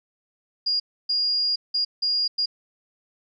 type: tone bursts at uneven times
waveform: sine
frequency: 4843 Hz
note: D#8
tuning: 48 cents flat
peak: -20 dBFS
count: 5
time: 0.66-0.8 / 1.09-1.56 / 1.74-1.85 / 2.02-2.28 / 2.38-2.46 s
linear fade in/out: 10 ms
effects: none